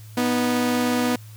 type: tone pair together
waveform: sawtooth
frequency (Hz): 245.6 / 311.1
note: B3 / D#4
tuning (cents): -9 / 0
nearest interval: major third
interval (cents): 409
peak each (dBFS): -16 / -24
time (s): 0.17-1.16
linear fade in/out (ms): 5
effects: added 108 Hz sine -39 dBFS peak until 1.36 s + white hiss -51 dBFS RMS until 1.36 s